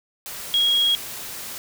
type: tone in noise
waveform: sine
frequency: 3293 Hz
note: G#7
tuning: 15 cents flat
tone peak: -16 dBFS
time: 0.54-0.95 s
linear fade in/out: 0 ms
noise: white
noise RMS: -34 dBFS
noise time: 0.26-1.58 s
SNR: +15 dB
effects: none